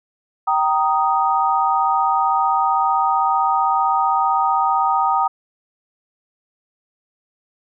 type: chord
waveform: sine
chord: Eb major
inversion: first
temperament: just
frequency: 777.8 / 933.4 / 1244.5 Hz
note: G5 / Bb5 / Eb6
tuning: -14 / +2 / 0 cents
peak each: -19 dBFS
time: 0.47-5.28 s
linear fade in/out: 10 ms
effects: none